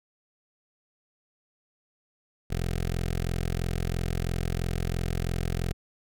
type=tone with notch filter; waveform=15% pulse; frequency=43 Hz; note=F1; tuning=26 cents flat; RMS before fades=-29 dBFS; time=2.5-5.73 s; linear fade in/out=10 ms; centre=1000 Hz; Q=1.7; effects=none